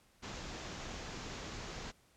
pink low-pass noise, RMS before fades -45 dBFS, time 0.22-1.92 s, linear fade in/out 20 ms, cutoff 7300 Hz, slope 96 dB/octave, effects pink hiss -68 dBFS RMS until 2.16 s + low-pass 12000 Hz 12 dB/octave

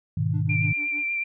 sine chord, G# minor, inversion none, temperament just, 103.83 / 124.59 / 155.74 Hz, G#2 / B2 / D#3, 0 / +16 / +2 cents, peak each -25 / -28 / -25 dBFS, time 0.17-0.73 s, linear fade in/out 5 ms
triangle tone with tremolo, 293.7 Hz, D4, in tune, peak -34 dBFS, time 0.33-1.06 s, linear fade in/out 10 ms, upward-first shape sine, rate 6.6 Hz, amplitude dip 100%
sine tone with vibrato, 2365 Hz, D7, 12 cents sharp, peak -24 dBFS, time 0.49-1.24 s, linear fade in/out 10 ms, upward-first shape sine, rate 8.3 Hz, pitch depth 19 cents each way
effects none

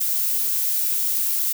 violet noise, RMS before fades -22 dBFS, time 0-1.53 s, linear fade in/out 10 ms, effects none

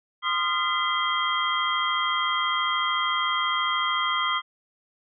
sine tone cluster, 1040 / 1226 / 1379 / 2027 / 3213 Hz, C6 / D#6 / F6 / B6 / G7, -11 / -26 / -22 / +45 / +42 cents, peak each -29 / -27 / -31 / -30 / -28 dBFS, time 0.22-4.42 s, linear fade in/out 50 ms, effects none

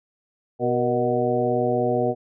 harmonic tone with a mistuned harmonic, 123.47 Hz, B2, in tune, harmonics 1 / 2 / 3 / 4 / 5 / 6, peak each -29 / -27 / -26 / -24 / -26 / -27 dBFS, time 0.59-2.15 s, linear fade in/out 50 ms, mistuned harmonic 4, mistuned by -63 cents, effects none

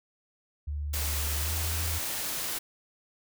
sine tone with pitch glide, 73.42 to 81 Hz, D2 to E2, 0 to -30 cents, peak -30 dBFS, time 0.67-1.99 s, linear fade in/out 10 ms, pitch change +170 cents, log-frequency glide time 1.33-1.57 s
white noise, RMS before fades -33 dBFS, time 0.93-2.59 s, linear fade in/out 10 ms
effects none

